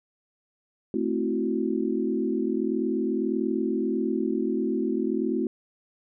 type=chord; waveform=sine; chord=F# half-diminished seventh; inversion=first; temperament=equal; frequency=220 / 261.6 / 329.6 / 370 Hz; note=A3 / C4 / E4 / F#4; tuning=0 / 0 / 0 / 0 cents; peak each=-29 dBFS; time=0.94-5.47 s; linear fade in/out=2 ms; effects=none